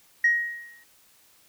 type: tone with exponential decay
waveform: sine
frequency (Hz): 1886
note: A#6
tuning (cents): +20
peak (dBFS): -14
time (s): 0.24-0.84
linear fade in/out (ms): 5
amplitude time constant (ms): 130
effects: tanh soft clip ceiling -12 dBFS + white hiss -59 dBFS RMS until 1.48 s